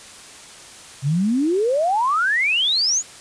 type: exponential sweep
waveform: sine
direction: up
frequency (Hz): 130.2 to 7090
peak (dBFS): -16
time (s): 1.02-3.03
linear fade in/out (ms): 50
effects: white hiss -41 dBFS RMS until 3.2 s + resampled to 22050 Hz